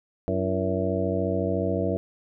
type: harmonic tone with a mistuned harmonic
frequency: 94 Hz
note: F#2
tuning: 28 cents sharp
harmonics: 1 / 2 / 3 / 4 / 5 / 6 / 7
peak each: -30 / -30 / -32 / -31 / -30 / -31 / -31 dBFS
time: 0.28-1.97 s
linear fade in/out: 0 ms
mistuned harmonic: 4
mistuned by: -150 cents
effects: none